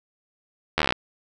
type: slowing click train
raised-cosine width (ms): 0.3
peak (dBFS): -4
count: 11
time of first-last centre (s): 0.78-0.924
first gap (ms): 12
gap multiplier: 1.04
effects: none